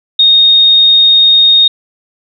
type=tone; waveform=sine; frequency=3709 Hz; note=A#7; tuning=9 cents flat; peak=-3 dBFS; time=0.19-1.68 s; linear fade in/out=5 ms; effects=none